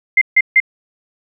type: tone bursts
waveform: sine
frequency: 2093 Hz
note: C7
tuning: in tune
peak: -6 dBFS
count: 3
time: 0.17-0.602 s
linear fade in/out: 5 ms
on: 44 ms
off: 150 ms
effects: none